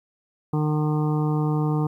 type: harmonic tone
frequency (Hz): 151.9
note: D#3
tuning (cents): -41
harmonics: 1 / 2 / 3 / 5 / 6 / 7 / 8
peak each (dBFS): -21 / -27 / -31 / -35 / -37 / -38 / -39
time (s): 0.53-1.87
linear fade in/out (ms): 5
effects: 10-bit